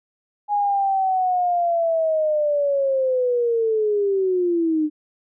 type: linear sweep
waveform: sine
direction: down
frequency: 830.6 to 299.6 Hz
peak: -17 dBFS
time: 0.48-4.9 s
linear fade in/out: 50 ms
effects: none